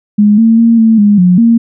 sine tone with pitch steps, 208 / 226.3 / 230.4 / 223.8 / 205.9 / 179.6 / 231.2 Hz, G#3 / A3 / A#3 / A3 / G#3 / F3 / A#3, +3 / +49 / -20 / +30 / -15 / +49 / -14 cents, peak -3 dBFS, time 0.18-1.58 s, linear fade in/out 10 ms, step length 200 ms, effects none

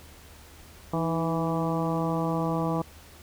harmonic tone with a mistuned harmonic, 164.81 Hz, E3, in tune, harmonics 1 / 2 / 3 / 4 / 5 / 6 / 7, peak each -28 / -31 / -33 / -34 / -35 / -36 / -36 dBFS, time 0.93-2.82 s, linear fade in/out 5 ms, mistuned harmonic 2, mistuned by -49 cents, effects added 77 Hz sine -51 dBFS peak until 3.22 s + pink hiss -51 dBFS RMS until 3.22 s

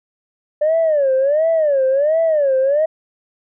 sine tone with vibrato, 587.3 Hz, D5, in tune, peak -11 dBFS, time 0.61-2.86 s, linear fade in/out 10 ms, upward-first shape sine, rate 1.4 Hz, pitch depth 200 cents each way, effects tanh soft clip ceiling -9 dBFS

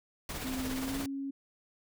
pink noise with tremolo, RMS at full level -37 dBFS, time 0.29-1.06 s, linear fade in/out 2 ms, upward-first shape triangle, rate 17 Hz, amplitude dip 45%
sine tone with pitch glide, 259.9 to 274.7 Hz, C4 to C#4, -11 to -16 cents, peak -34 dBFS, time 0.44-1.31 s, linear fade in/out 10 ms, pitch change +95 cents, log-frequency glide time 0.76-1 s
effects none

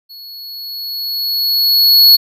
square tone with level ramp, 4366 Hz, C#8, 27 cents flat, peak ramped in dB -33 to -3 dBFS, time 0.09-2.17 s, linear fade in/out 20 ms, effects none

